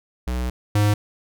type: tone pair in turn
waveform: square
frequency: 61.9 / 104.1 Hz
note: B1 / G#2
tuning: +5 / +5 cents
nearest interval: major sixth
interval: 900 cents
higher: second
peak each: -23 / -16 dBFS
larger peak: second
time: 0.27-0.5 / 0.75-0.94 s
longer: first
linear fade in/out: 5 ms
effects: none